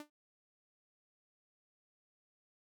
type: tone with exponential decay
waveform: sawtooth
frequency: 297.7 Hz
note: D4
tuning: 24 cents sharp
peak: -39 dBFS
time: 0-0.1 s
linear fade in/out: 2 ms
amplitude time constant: 20 ms
effects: none

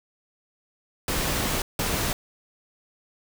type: noise bursts at uneven times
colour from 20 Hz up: pink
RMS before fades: -26 dBFS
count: 2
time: 1.08-1.62 / 1.79-2.13 s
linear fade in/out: 2 ms
effects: none

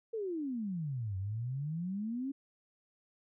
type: exponential two-way sweep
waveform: sine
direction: down then up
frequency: 466.2 to 92.5 to 281.3 Hz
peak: -34 dBFS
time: 0.13-2.32 s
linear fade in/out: 10 ms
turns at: 1.17 s
effects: none

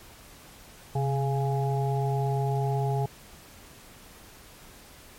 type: harmonic tone with a mistuned harmonic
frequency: 138.59 Hz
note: C#3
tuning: in tune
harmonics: 1 / 3 / 5 / 6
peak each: -25 / -32 / -35 / -33 dBFS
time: 0.95-3.06 s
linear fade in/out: 5 ms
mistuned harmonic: 1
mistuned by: -69 cents
effects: pink hiss -50 dBFS RMS until 5.18 s + MP3 64 kbps

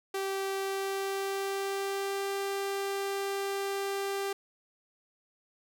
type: tone with pitch glide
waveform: sawtooth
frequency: 389 to 394.9 Hz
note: G4 to G4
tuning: -13 to +13 cents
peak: -27 dBFS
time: 0.14-4.33 s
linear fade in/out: 5 ms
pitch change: +26 cents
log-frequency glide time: 0.58-2.31 s
effects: none

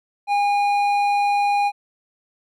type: tone with hard clipping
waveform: sine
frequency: 814 Hz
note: G#5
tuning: 35 cents flat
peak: -18 dBFS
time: 0.27-1.72 s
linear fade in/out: 50 ms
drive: 8 dB
effects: none

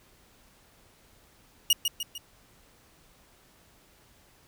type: tone with echo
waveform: sawtooth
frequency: 2874 Hz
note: F7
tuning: 49 cents sharp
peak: -15 dBFS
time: 1.7-1.73 s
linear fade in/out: 2 ms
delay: 150 ms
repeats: 3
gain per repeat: -6 dB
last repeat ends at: 2.18 s
effects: pink hiss -60 dBFS RMS until 4.47 s

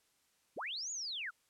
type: linear two-way sweep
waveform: sine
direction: up then down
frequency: 100.2 to 6980 to 1216 Hz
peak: -38 dBFS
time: 0.56-1.31 s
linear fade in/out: 20 ms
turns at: 0.91 s
effects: white hiss -74 dBFS RMS until 1.49 s + low-pass 11000 Hz 12 dB/octave

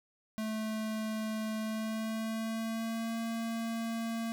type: tone with pitch glide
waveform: square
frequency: 218 to 228 Hz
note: A3 to A#3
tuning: -16 to -38 cents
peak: -34 dBFS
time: 0.38-4.32 s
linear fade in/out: 0 ms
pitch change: +78 cents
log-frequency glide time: 1.59-3.19 s
effects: none

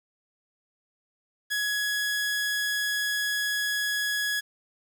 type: tone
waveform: sawtooth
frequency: 1677 Hz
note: G#6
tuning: 16 cents sharp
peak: -22 dBFS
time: 1.5-4.41 s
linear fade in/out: 20 ms
effects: 9-bit

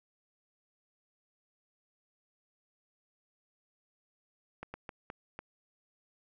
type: slowing click train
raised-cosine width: 0.5 ms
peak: -26 dBFS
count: 5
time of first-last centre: 4.63-5.39 s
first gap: 110 ms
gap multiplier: 1.38
effects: none

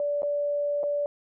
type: tone with dropouts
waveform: sine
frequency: 580 Hz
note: D5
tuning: 22 cents flat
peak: -24 dBFS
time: 0-1.06 s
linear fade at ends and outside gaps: 1 ms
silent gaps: 0.221-0.231 / 0.832-0.837 s
effects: none

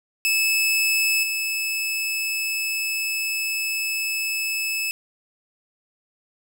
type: tone with level steps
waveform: sawtooth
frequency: 2608 Hz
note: E7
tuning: 19 cents flat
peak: -15 / -20 dBFS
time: 0.25-4.91 s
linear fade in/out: 0 ms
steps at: 1.23 s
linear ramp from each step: 5 ms
effects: none

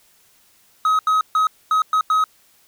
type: tone bursts at uneven times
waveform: triangle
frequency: 1270 Hz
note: D#6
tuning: 35 cents sharp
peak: -12 dBFS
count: 6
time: 0.85-0.99 / 1.07-1.21 / 1.35-1.47 / 1.71-1.82 / 1.93-2.01 / 2.1-2.24 s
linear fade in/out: 2 ms
effects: white hiss -56 dBFS RMS until 2.67 s

